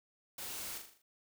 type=noise with echo; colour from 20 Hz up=white; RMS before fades=-44 dBFS; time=0.38-0.78 s; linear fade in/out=5 ms; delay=40 ms; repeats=6; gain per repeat=-5 dB; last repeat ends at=1.02 s; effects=none